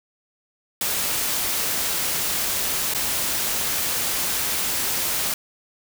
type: noise with dropouts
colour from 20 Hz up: white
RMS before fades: -24 dBFS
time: 0.81-5.34 s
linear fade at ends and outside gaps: 2 ms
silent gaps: 2.938-2.947 s
effects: none